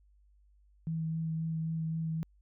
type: tone with vibrato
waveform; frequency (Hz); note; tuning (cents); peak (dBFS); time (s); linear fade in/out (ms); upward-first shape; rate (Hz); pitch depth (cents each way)
sine; 161.2; E3; -38; -31; 0.87-2.23; 0; sine; 3.8; 12
effects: added 50 Hz sine -61 dBFS peak until 2.41 s